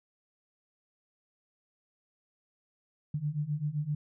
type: beating tone pair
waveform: sine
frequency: 144.6 / 152.3 Hz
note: D3 / D#3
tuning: -27 / -37 cents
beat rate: 7.7 Hz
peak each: -34 / -32 dBFS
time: 3.14-3.95 s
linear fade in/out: 5 ms
effects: none